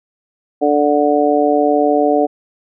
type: harmonic tone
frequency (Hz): 146.83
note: D3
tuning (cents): 0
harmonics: 2 / 3 / 4 / 5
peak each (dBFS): -16 / -16 / -16 / -16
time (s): 0.61-2.27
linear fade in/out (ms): 20
effects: none